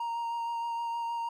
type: tone with vibrato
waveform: triangle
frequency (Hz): 932.3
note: A#5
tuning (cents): 0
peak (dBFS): -29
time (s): 0-1.29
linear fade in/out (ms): 5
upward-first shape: sine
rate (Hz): 6.4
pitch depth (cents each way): 13
effects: none